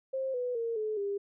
sine tone with pitch steps, 530 / 494.5 / 461.4 / 430.5 / 401.7 Hz, C5 / B4 / A#4 / A4 / G4, +22 / +2 / -18 / -38 / +42 cents, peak -30 dBFS, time 0.13-1.18 s, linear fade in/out 10 ms, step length 210 ms, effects none

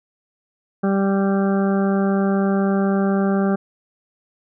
harmonic tone, 196 Hz, G3, in tune, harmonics 1 / 2 / 3 / 4 / 6 / 7 / 8, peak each -17 / -23 / -27 / -29 / -33 / -34 / -35 dBFS, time 0.83-3.56 s, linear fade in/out 10 ms, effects none

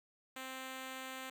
5% pulse tone, 261.6 Hz, C4, in tune, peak -32 dBFS, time 0.36-1.3 s, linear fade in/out 5 ms, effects none

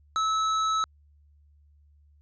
sine tone with hard clipping, 1300 Hz, E6, 24 cents flat, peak -25 dBFS, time 0.16-0.84 s, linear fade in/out 0 ms, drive 12 dB, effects added 73 Hz sine -56 dBFS peak until 2.21 s + resampled to 16000 Hz

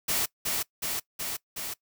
white noise with echo, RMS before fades -27 dBFS, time 0.08-0.26 s, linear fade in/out 10 ms, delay 370 ms, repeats 4, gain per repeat -2 dB, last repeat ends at 1.74 s, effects noise-tail reverb RT60 0.1 s tail -22 dB re dry

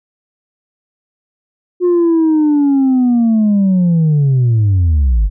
sine linear sweep, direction down, 360.5 to 45.61 Hz, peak -6 dBFS, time 1.8-5.3 s, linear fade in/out 50 ms, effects tanh soft clip ceiling -7 dBFS

